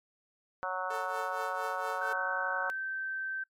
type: harmonic tone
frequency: 185 Hz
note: F#3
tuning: in tune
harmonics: 3 / 4 / 5 / 6 / 7 / 8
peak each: -39 / -39 / -39 / -39 / -39 / -39 dBFS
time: 0.63-2.7 s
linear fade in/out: 0 ms
type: tone with tremolo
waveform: sawtooth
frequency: 444.9 Hz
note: A4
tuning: 19 cents sharp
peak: -34 dBFS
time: 0.9-2.13 s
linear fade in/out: 5 ms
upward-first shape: triangle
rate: 4.3 Hz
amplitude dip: 80%
type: tone with pitch glide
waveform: sine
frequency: 1531 to 1552.4 Hz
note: G6 to G6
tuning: -41 to -17 cents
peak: -33 dBFS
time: 2.01-3.44 s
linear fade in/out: 10 ms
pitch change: +24 cents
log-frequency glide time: 2.63-2.77 s
effects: noise-tail reverb RT60 0.1 s tail -24 dB re dry + MP3 64 kbps